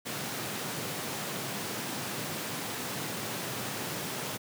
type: high-pass noise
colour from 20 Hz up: pink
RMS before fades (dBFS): -36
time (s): 0.05-4.38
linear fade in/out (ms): 20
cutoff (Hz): 110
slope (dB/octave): 48
effects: none